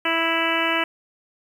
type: harmonic tone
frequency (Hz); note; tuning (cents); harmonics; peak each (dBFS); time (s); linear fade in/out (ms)
329.6; E4; 0; 1 / 2 / 3 / 4 / 5 / 6 / 7 / 8 / 9; -28 / -28 / -28 / -28 / -28 / -28 / -28 / -28 / -28; 0.05-0.84; 5
effects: 8-bit